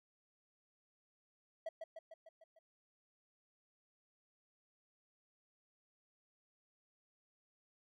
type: tone with echo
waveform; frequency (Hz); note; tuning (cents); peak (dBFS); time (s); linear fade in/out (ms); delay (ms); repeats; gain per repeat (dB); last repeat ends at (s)
triangle; 651; E5; -22; -37; 1.66-1.69; 5; 150; 6; -4; 2.59
effects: none